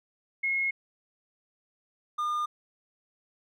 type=tone pair in turn; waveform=sine / triangle; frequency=2164 / 1211 Hz; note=C#7 / D#6; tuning=-42 / -47 cents; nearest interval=minor seventh; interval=1005 cents; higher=first; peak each=-25 dBFS; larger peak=neither; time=0.43-0.71 / 2.18-2.46 s; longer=neither; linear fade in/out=10 ms; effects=none